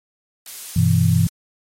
blue noise, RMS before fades -31 dBFS, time 0.46-1.29 s, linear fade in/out 2 ms
sine chord, E minor, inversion first, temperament equal with one note detuned, 98 / 125.05 / 164.81 Hz, G2 / B2 / E3, 0 / +22 / 0 cents, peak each -17 / -18 / -16 dBFS, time 0.76-1.27 s, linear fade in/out 5 ms
effects low-pass 12000 Hz 12 dB/octave + MP3 64 kbps

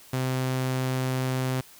sawtooth tone, 129.6 Hz, C3, 16 cents flat, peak -21 dBFS, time 0.13-1.61 s, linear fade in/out 5 ms, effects white hiss -51 dBFS RMS until 1.79 s

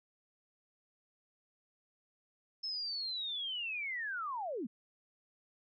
sine linear sweep, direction down, 5274 to 194.6 Hz, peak -36 dBFS, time 2.63-4.67 s, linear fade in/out 10 ms, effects none

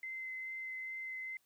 sine tone with vibrato, 2062 Hz, C7, 26 cents flat, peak -40 dBFS, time 0.03-1.37 s, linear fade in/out 2 ms, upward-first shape sine, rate 2.4 Hz, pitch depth 9 cents each way, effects white hiss -75 dBFS RMS until 1.45 s

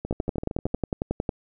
two click trains, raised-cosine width 2 ms, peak -11 / -18 dBFS, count 14 / 10, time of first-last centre 0.11-1.292 / 0.05-0.742 s, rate 11 / 13 Hz, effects none

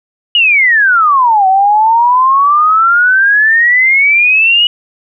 sine exponential two-way sweep, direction down then up, 2935 to 749 to 2935 Hz, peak -5 dBFS, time 0.35-4.67 s, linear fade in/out 2 ms, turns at 1.47 s, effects none

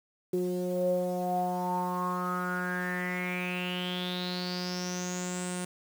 sawtooth tone with low-pass filter sweep, 180 Hz, F#3, 47 cents flat, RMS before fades -32 dBFS, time 0.33-5.65 s, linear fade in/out 5 ms, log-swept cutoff 390 to 9100 Hz, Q 9.9, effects 8-bit

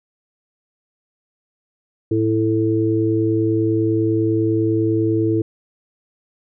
harmonic tone, 110 Hz, A2, in tune, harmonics 1 / 3 / 4, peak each -21 / -17 / -22 dBFS, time 2.11-5.42 s, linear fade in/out 5 ms, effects none

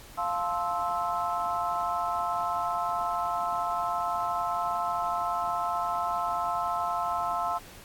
sine chord, F major seventh, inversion none, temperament just, 698.5 / 873.1 / 1047.7 / 1309.6 Hz, F5 / A5 / C6 / E6, 0 / -14 / +2 / -12 cents, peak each -31 / -34 / -32 / -32 dBFS, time 0.17-7.59 s, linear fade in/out 20 ms, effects pink hiss -49 dBFS RMS until 7.84 s + AAC 64 kbps

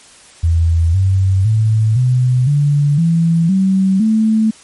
sine tone with pitch steps, 83.1 / 95.46 / 109.65 / 125.96 / 144.69 / 166.2 / 190.91 / 219.3 Hz, E2 / G2 / A2 / B2 / D3 / E3 / G3 / A3, +15 / -45 / -6 / +35 / -25 / +15 / -46 / -6 cents, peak -9 dBFS, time 0.43-4.51 s, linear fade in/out 10 ms, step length 510 ms, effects white hiss -42 dBFS RMS until 4.63 s + MP3 48 kbps

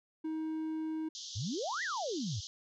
triangle tone, 315.9 Hz, D#4, 26 cents sharp, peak -32 dBFS, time 0.24-1.09 s, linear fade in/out 10 ms
white band-pass noise, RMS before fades -45 dBFS, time 1.15-2.47 s, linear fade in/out 0 ms, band 3100 to 6600 Hz, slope 96 dB/octave
sine exponential two-way sweep, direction up then down, 86.9 to 2017 to 86.9 Hz, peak -34 dBFS, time 1.35-2.41 s, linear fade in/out 20 ms, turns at 1.83 s
effects none

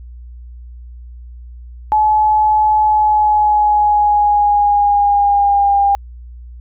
sine tone with pitch glide, 855 to 802.4 Hz, A5 to G5, -50 to +40 cents, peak -9 dBFS, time 1.92-5.95 s, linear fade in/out 0 ms, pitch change -110 cents, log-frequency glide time 2.81-5.78 s, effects added 60 Hz sine -31 dBFS peak until 6.6 s

